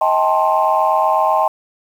sine chord, A half-diminished seventh, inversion second, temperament just, 633.6 / 792 / 880 / 1056 Hz, Eb5 / G5 / A5 / C6, +31 / +18 / 0 / +16 cents, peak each -17 dBFS, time 0.01-1.48 s, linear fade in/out 5 ms, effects tanh soft clip ceiling -3 dBFS + 7-bit

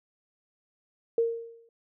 sine tone with exponential decay, 461.6 Hz, A#4, 17 cents flat, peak -19 dBFS, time 1.18-1.69 s, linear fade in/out 2 ms, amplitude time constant 110 ms, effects none

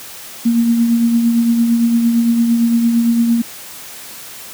sine tone with tremolo, 233.1 Hz, A#3, in tune, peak -8 dBFS, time 0.45-3.42 s, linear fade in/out 10 ms, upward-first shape triangle, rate 8.8 Hz, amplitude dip 45%, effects white hiss -33 dBFS RMS until 4.53 s + high-pass 80 Hz 12 dB/octave

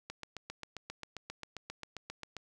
click train, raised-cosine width 0.2 ms, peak -24 dBFS, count 18, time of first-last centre 0.1-2.367 s, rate 7.5 Hz, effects none

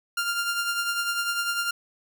sawtooth tone with tremolo, 1396.9 Hz, F6, in tune, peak -19 dBFS, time 0.17-1.71 s, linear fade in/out 5 ms, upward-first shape triangle, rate 10 Hz, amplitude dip 55%, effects none

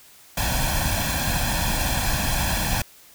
pink noise with comb filter, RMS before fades -23 dBFS, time 0.37-2.82 s, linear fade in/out 5 ms, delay 1.2 ms, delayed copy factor +0.8, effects white hiss -50 dBFS RMS until 3.14 s

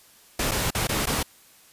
pink noise with dropouts, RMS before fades -25 dBFS, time 0.39-1.23 s, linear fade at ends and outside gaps 5 ms, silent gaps 0.512-0.516 / 0.706-0.748 / 0.872-0.89 / 1.058-1.069 s, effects white hiss -54 dBFS RMS until 1.72 s + resampled to 32000 Hz

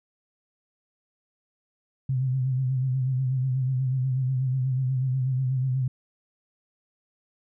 sine tone with vibrato, 130 Hz, C3, 11 cents flat, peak -22 dBFS, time 2.09-5.88 s, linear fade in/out 5 ms, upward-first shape sine, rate 8.2 Hz, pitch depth 55 cents each way, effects none

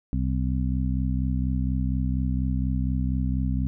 harmonic tone, 64.2 Hz, C2, 32 cents flat, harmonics 1 / 2 / 3 / 4, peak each -25 / -28 / -30 / -31 dBFS, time 0.13-3.67 s, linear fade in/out 0 ms, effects none

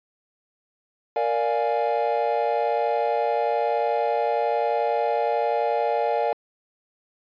triangle chord, Bb dominant seventh, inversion none, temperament equal, 466.2 / 587.3 / 698.5 / 830.6 Hz, Bb4 / D5 / F5 / Ab5, 0 / 0 / 0 / 0 cents, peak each -24 dBFS, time 1.16-6.33 s, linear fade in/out 2 ms, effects tanh soft clip ceiling -8 dBFS + resampled to 11025 Hz

